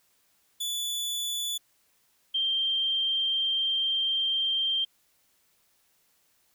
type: tone pair in turn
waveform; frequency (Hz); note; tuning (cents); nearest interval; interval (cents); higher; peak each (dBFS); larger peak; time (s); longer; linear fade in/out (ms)
sawtooth / sine; 3462 / 3162; A7 / G7; -29 / +14; major second; 157; first; -26 / -24; second; 0.6-1.58 / 2.34-4.85; second; 10
effects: white hiss -68 dBFS RMS until 6.54 s